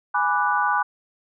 sine chord, G# half-diminished seventh, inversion none, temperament equal, 830.6 / 987.8 / 1174.7 / 1480 Hz, G#5 / B5 / D6 / F#6, 0 / 0 / 0 / 0 cents, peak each -24 dBFS, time 0.14-0.83 s, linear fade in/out 10 ms, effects none

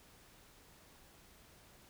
silence, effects pink hiss -62 dBFS RMS until 1.89 s

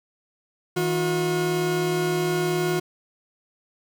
40% pulse tone pair together, 160.3 / 359.9 Hz, E3 / F#4, -48 / -48 cents, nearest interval octave + major second, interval 1400 cents, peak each -26 / -22 dBFS, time 0.76-2.8 s, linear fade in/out 10 ms, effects none

